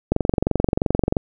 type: click train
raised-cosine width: 2 ms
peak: -4 dBFS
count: 25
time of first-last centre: 0.12-1.168 s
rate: 22.9 Hz
effects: none